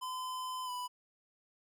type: tone with pitch glide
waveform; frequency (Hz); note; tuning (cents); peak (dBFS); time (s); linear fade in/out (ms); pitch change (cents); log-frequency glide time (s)
square; 1020 to 991.5; C6 to B5; -44 to +7; -38; 0.01-0.88; 20; -49; 0.65-0.7
effects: none